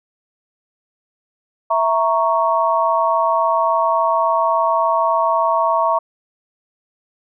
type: chord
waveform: sine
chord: A# diminished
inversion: second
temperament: equal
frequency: 659.3 / 932.3 / 1108.7 Hz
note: E5 / A#5 / C#6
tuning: 0 / 0 / 0 cents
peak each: -18 dBFS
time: 1.7-5.99 s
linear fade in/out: 10 ms
effects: none